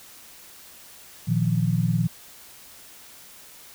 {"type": "chord", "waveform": "sine", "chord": "Bb suspended fourth", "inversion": "none", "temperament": "equal", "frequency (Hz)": [116.54, 155.56, 174.61], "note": ["Bb2", "Eb3", "F3"], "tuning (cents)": [0, 0, 0], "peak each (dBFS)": -24, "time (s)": [1.27, 2.08], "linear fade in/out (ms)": 20, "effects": ["white hiss -47 dBFS RMS until 3.74 s"]}